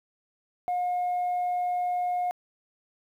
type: tone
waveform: sine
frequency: 717 Hz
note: F5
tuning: 45 cents sharp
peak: -23 dBFS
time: 0.68-2.31 s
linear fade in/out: 0 ms
effects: tanh soft clip ceiling -23 dBFS + 10-bit